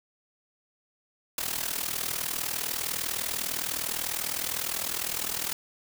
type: noise with amplitude modulation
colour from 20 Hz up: white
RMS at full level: -28 dBFS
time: 1.38-5.53 s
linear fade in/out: 2 ms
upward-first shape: sine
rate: 39.9 Hz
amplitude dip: 80%
effects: none